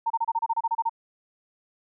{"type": "tone bursts", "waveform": "sine", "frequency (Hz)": 915, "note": "A#5", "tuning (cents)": -32, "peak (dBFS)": -21, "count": 12, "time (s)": [0.06, 0.895], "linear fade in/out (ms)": 10, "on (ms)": 43, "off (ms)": 29, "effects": []}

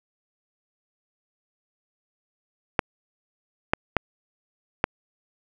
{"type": "clicks", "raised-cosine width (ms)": 0.5, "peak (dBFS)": -3, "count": 4, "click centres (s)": [2.792, 3.735, 3.967, 4.841], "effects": []}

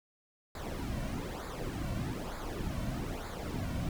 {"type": "noise with flanger", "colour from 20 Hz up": "brown", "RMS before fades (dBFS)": -37, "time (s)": [0.55, 3.89], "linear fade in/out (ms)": 2, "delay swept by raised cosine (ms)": [0.34, 2.44], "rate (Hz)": 1.1, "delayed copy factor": -0.7, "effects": []}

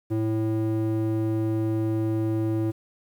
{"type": "tone with band-pass filter", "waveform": "square", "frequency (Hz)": 110, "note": "A2", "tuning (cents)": 0, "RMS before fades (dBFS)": -25, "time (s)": [0.1, 2.72], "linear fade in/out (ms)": 20, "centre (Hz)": 260, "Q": 3.4, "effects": ["9-bit"]}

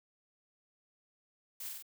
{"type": "noise with echo", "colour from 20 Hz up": "blue", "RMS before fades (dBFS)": -43, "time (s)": [1.6, 1.69], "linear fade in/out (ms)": 5, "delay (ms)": 45, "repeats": 3, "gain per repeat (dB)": -2, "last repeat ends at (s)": 1.825, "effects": []}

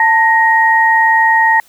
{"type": "tone pair together", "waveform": "sine", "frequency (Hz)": [891, 1876], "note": ["A5", "A#6"], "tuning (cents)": [22, 11], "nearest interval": "octave + minor second", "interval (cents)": 1289, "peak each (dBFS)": -10, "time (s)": [0, 1.6], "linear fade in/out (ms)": 2, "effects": ["white hiss -48 dBFS RMS until 1.68 s"]}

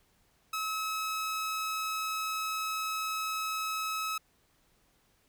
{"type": "tone", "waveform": "sawtooth", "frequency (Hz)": 1288, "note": "E6", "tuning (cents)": -41, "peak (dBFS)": -28, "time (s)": [0.53, 4.18], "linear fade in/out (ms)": 5, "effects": ["pink hiss -69 dBFS RMS until 5.28 s"]}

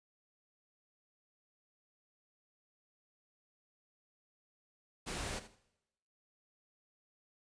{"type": "noise with echo", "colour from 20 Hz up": "pink", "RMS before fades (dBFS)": -40, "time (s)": [5.06, 5.4], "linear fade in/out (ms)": 20, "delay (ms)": 81, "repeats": 2, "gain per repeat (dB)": -14, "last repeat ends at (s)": 5.562, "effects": ["noise-tail reverb RT60 0.9 s tail -20 dB re dry", "resampled to 22050 Hz"]}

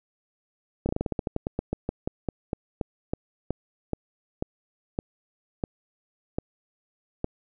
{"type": "slowing click train", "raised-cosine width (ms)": 2, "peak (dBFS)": -13, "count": 26, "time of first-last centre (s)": [0.86, 7.244], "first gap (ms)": 30, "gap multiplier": 1.15, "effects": []}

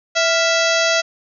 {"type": "harmonic tone with a mistuned harmonic", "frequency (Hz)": 659, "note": "E5", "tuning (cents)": -1, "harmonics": [1, 2, 3, 4, 5, 6, 7, 8, 9, 10], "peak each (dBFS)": [-18, -21, -23, -24, -25, -26, -26, -27, -28, -28], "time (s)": [0.15, 1.02], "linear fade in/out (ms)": 20, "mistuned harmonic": 2, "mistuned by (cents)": 99, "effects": []}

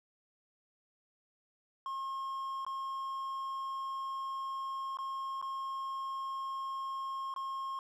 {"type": "tone with dropouts", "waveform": "triangle", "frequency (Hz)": 1075, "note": "C6", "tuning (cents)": 47, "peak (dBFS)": -34, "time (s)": [1.86, 7.79], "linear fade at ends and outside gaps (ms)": 1, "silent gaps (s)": [[2.649, 2.665], [4.971, 4.987], [5.415, 5.425], [7.34, 7.362]], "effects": []}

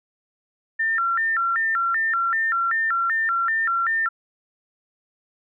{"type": "tone with vibrato", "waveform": "sine", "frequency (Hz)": 1568, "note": "G6", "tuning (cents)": 0, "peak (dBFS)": -19, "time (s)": [0.79, 4.09], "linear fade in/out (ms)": 10, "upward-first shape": "square", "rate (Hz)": 2.6, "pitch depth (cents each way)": 240, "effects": []}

